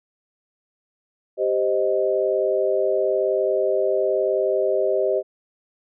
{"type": "chord", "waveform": "sine", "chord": "C minor", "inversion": "second", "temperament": "equal", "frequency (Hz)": [392, 523.3, 622.3], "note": ["G4", "C5", "Eb5"], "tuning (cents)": [0, 0, 0], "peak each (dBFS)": [-22, -23, -22], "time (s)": [1.37, 5.23], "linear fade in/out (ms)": 50, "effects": []}